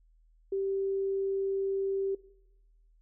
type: tone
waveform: sine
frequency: 389.9 Hz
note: G4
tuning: 9 cents flat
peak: -28 dBFS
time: 0.52-2.15 s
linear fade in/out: 5 ms
effects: noise-tail reverb RT60 0.9 s tail -19 dB re dry + added 40 Hz sine -60 dBFS peak until 3.01 s